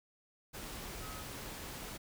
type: tone in noise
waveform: sine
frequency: 1273 Hz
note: D#6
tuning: 39 cents sharp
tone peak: -50 dBFS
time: 1.01-1.23 s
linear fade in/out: 20 ms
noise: pink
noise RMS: -45 dBFS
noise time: 0.53-1.98 s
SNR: -8 dB
effects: none